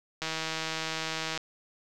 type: click train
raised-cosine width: 0.2 ms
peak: -15 dBFS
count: 186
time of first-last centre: 0.22-1.376 s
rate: 160 Hz
effects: none